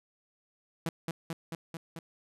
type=tone with echo; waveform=sawtooth; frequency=164.81 Hz; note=E3; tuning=in tune; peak=-26 dBFS; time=0.86-0.89 s; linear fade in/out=2 ms; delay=220 ms; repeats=5; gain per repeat=-2 dB; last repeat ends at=1.99 s; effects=resampled to 32000 Hz